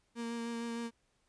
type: tone with vibrato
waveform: 35% pulse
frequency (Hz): 233.1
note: A#3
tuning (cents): 0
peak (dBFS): -35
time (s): 0.15-0.91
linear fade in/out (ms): 50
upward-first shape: sine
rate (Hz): 6.5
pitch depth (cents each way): 13
effects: pink hiss -75 dBFS RMS until 1.28 s + resampled to 22050 Hz